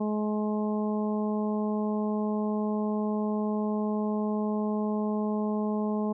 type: harmonic tone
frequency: 211.9 Hz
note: G#3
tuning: 35 cents sharp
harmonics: 1 / 2 / 3 / 4 / 5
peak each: -27 / -33 / -37 / -39 / -41 dBFS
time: 0-6.13 s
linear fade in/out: 10 ms
effects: none